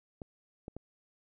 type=clicks; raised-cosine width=2 ms; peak=-28 dBFS; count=3; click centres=0.218 / 0.681 / 0.766 s; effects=none